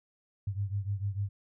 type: beating tone pair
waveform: sine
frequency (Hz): 98 / 104.7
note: G2 / G#2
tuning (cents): 0 / +15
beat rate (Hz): 6.7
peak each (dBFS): -32 / -35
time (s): 0.47-1.29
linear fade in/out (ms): 5
effects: none